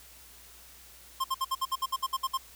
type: tone bursts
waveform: square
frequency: 1058 Hz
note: C6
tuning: 19 cents sharp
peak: -27 dBFS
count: 12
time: 1.2-2.376 s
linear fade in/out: 10 ms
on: 43 ms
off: 60 ms
effects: added 60 Hz sine -59 dBFS peak until 2.55 s + white hiss -53 dBFS RMS until 2.55 s